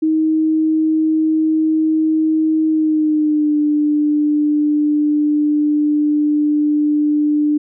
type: tone with pitch glide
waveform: sine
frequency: 315 to 298 Hz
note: D#4 to D4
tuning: +21 to +25 cents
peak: -12 dBFS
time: 0.02-7.58 s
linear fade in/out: 10 ms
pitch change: -96 cents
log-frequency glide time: 2.68-3.56 s
effects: none

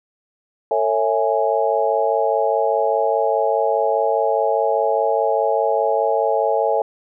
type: chord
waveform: sine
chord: A major seventh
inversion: none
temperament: equal with one note detuned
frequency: 449.5 / 554.4 / 659.3 / 830.6 Hz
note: A4 / C#5 / E5 / G#5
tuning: +37 / 0 / 0 / 0 cents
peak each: -21 dBFS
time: 0.71-6.82 s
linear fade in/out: 2 ms
effects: none

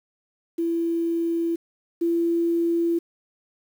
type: tone pair in turn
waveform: sine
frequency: 334.9 / 337.8 Hz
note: E4 / E4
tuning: +27 / +42 cents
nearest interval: unison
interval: 15 cents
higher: second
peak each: -21 / -19 dBFS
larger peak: second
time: 0.58-1.56 / 2.01-2.99 s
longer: neither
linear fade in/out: 10 ms
effects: 8-bit

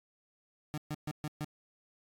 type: tone bursts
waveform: 30% pulse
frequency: 151.1 Hz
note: D3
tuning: 50 cents sharp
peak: -32 dBFS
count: 5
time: 0.74-1.445 s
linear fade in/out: 0 ms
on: 37 ms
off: 130 ms
effects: AAC 48 kbps

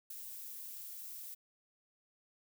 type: noise with ADSR envelope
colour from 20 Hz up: violet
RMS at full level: -43 dBFS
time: 0.1-1.35 s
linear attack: 6 ms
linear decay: 8 ms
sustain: -4 dB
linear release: 14 ms
effects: none

